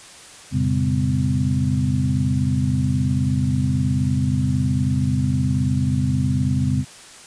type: tone cluster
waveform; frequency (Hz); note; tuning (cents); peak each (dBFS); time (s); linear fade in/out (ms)
sine; 88 / 118 / 136.8 / 200.6 / 253.6; F2 / A#2 / C#3 / G3 / B3; +14 / +22 / -23 / +40 / +46; -24 / -27 / -20 / -26 / -24; 0.51-6.85; 50
effects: white hiss -42 dBFS RMS until 7.26 s + resampled to 22050 Hz